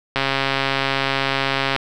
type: click train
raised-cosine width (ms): 0.3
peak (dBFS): -3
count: 219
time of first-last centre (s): 0.16-1.763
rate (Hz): 136
effects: none